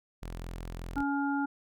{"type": "tone", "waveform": "sawtooth", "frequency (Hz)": 42.7, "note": "F1", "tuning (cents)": -38, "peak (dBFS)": -34, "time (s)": [0.22, 1.03], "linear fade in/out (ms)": 10}
{"type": "harmonic tone", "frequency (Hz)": 281.4, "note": "C#4", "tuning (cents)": 26, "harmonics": [1, 3, 5], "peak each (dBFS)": [-29, -34, -36], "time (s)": [0.96, 1.46], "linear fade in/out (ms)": 10}
{"effects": []}